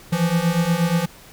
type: beating tone pair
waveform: square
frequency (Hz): 164.81 / 173.21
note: E3 / F3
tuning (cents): 0 / -14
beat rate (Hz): 8.4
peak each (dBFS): -22 / -20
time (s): 0.12-1.06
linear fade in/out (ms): 10
effects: pink hiss -45 dBFS RMS until 1.32 s